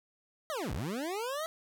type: linear two-way sweep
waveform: 25% pulse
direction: down then up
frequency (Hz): 659.3 to 46.52 to 659.3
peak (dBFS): -30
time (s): 0.5-1.46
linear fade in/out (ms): 0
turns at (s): 0.73
effects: none